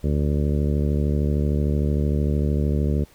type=harmonic tone; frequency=73.2 Hz; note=D2; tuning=5 cents flat; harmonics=1 / 2 / 3 / 4 / 5 / 6 / 7 / 8; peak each=-21 / -24 / -27 / -33 / -32 / -33 / -38 / -39 dBFS; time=0.03-3.05 s; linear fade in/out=20 ms; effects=pink hiss -54 dBFS RMS until 3.14 s